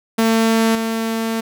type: tone with level steps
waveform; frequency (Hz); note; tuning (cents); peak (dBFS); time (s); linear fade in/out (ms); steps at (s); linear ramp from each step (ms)
sawtooth; 225.1; A3; +40; -9 / -15; 0.18-1.41; 10; 0.75; 2
effects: none